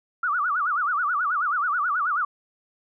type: tone with vibrato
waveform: sine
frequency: 1300 Hz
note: E6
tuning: 24 cents flat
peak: -21 dBFS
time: 0.23-2.25 s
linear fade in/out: 5 ms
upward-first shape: sine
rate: 9.3 Hz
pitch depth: 230 cents each way
effects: none